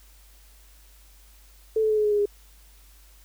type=tone with pitch steps; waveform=sine; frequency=440 / 434.7 / 429.5 / 424.3 / 419.2 / 414.1 / 409.1 Hz; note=A4 / A4 / A4 / G#4 / G#4 / G#4 / G#4; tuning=0 / -21 / -42 / +37 / +16 / -5 / -26 cents; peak=-19 dBFS; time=1.76-2.257 s; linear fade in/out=5 ms; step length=71 ms; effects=added 50 Hz sine -51 dBFS peak until 3.24 s + white hiss -57 dBFS RMS until 3.24 s